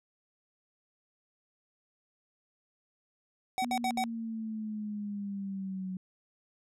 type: tone bursts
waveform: square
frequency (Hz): 755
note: F#5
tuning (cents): +35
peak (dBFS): -29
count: 4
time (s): 3.58-4.039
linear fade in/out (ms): 0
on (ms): 66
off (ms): 65
type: exponential sweep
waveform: sine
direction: down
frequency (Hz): 243.1 to 185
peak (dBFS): -34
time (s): 3.62-5.97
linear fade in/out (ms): 2
effects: low-pass 11000 Hz 12 dB/octave